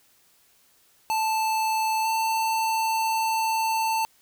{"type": "tone pair in turn", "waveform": "square", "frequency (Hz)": [880, 890.7], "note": ["A5", "A5"], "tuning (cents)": [0, 21], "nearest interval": "unison", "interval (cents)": 21, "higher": "second", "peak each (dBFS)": -23, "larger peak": "neither", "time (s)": [[1.1, 2.05], [2.05, 4.05]], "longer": "second", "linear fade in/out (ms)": 0, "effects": ["white hiss -61 dBFS RMS until 4.21 s"]}